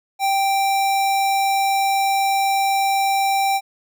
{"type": "tone", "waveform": "square", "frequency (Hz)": 784, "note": "G5", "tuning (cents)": 0, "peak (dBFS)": -17, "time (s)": [0.19, 3.61], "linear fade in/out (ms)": 50, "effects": []}